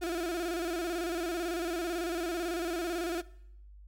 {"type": "tone with vibrato", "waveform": "35% pulse", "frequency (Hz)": 342.1, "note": "F4", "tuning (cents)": -36, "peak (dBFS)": -30, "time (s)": [0.01, 3.22], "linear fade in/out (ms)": 20, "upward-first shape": "square", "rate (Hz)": 18, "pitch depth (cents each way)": 74, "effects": ["noise-tail reverb RT60 0.8 s tail -21 dB re dry", "added 50 Hz sine -49 dBFS peak until 3.87 s"]}